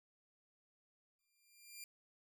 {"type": "tone with exponential growth", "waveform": "10% pulse", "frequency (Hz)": 2387, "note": "D7", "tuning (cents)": 28, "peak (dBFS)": -38, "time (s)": [1.19, 1.84], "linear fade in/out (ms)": 1, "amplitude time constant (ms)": 140, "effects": []}